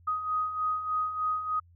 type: beating tone pair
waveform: sine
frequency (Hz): 1249 / 1252.3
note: D#6 / D#6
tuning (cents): +6 / +11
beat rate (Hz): 3.3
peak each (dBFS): -35 / -28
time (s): 0.07-1.6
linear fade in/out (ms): 10
effects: added 86 Hz sine -55 dBFS peak until 1.75 s